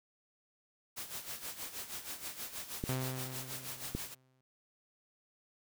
white noise with tremolo, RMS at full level -41 dBFS, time 0.96-4.15 s, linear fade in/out 20 ms, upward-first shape sine, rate 6.3 Hz, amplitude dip 70%
clicks, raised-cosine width 3 ms, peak -22 dBFS, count 2, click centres 2.839 / 3.95 s
sawtooth tone with exponential decay, 129.7 Hz, C3, 15 cents flat, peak -28 dBFS, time 2.89-4.41 s, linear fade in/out 0 ms, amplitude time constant 330 ms
effects none

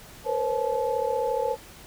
sine tone cluster, 467.5 / 502 / 539 / 864 Hz, A#4 / B4 / C#5 / A5, +5 / +28 / -49 / -32 cents, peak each -29 dBFS, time 0.24-1.57 s, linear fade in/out 50 ms, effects pink hiss -47 dBFS RMS until 1.86 s

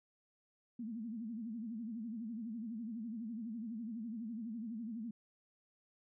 sine tone with vibrato, 225.9 Hz, A3, 46 cents sharp, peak -40 dBFS, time 0.79-5.11 s, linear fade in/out 5 ms, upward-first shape sine, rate 12 Hz, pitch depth 130 cents each way, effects none

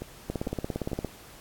two click trains, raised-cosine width 2 ms, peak -16 / -21 dBFS, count 14 / 3, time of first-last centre 0.3-1.047 / 0.02-0.917 s, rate 17.4 / 2.23 Hz, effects pink hiss -50 dBFS RMS until 1.4 s + AAC 64 kbps

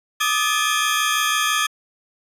30% pulse tone cluster, 1193 / 1259 / 1731 / 3238 Hz, D6 / D#6 / A6 / G#7, +27 / +20 / -29 / -45 cents, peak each -21 dBFS, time 0.2-1.67 s, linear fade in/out 10 ms, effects resampled to 32000 Hz

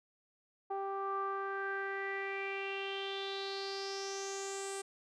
sawtooth tone with low-pass filter sweep, 392 Hz, G4, in tune, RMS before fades -39 dBFS, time 0.7-4.82 s, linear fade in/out 10 ms, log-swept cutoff 910 to 8600 Hz, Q 6, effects none

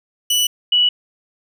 sawtooth / sine tone pair in turn, 2960 / 2944 Hz, F#7 / F#7, 0 / -9 cents, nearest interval unison, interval 9 cents, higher first, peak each -11 dBFS, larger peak neither, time 0.3-0.47 / 0.72-0.89 s, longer neither, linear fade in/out 5 ms, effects none

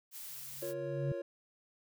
blue noise, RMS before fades -46 dBFS, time 0.11-0.74 s, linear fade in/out 50 ms
sine tone with exponential growth, 140 Hz, C#3, 18 cents sharp, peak -30 dBFS, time 0.29-1.12 s, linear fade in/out 2 ms, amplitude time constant 180 ms
triangle chord, Bb minor, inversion second, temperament equal, 349.2 / 466.2 / 554.4 Hz, F4 / Bb4 / Db5, 0 / 0 / 0 cents, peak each -40 / -43 / -37 dBFS, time 0.62-1.22 s, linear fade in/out 5 ms
effects none

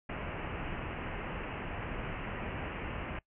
pink low-pass noise, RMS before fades -39 dBFS, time 0.09-3.19 s, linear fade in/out 5 ms, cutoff 2900 Hz, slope 96 dB/octave, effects noise-tail reverb RT60 0.1 s tail -22 dB re dry

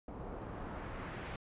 pink noise with low-pass filter sweep, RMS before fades -44 dBFS, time 0.08-1.36 s, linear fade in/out 2 ms, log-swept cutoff 730 to 2400 Hz, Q 1, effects resampled to 8000 Hz

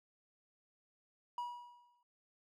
triangle tone with exponential decay, 967 Hz, B5, 37 cents flat, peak -34 dBFS, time 1.38-2.03 s, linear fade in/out 2 ms, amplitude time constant 140 ms, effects none

